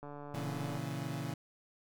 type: click train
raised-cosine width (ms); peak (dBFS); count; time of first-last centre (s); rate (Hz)
1; -33; 109; 0.03-0.775; 145
type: chord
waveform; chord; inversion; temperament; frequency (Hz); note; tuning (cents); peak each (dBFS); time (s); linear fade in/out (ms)
30% pulse; A# diminished; none; equal; 116.54 / 138.59 / 164.81; A#2 / C#3 / E3; 0 / 0 / 0; -40 / -37 / -39; 0.34-1.34; 5
effects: none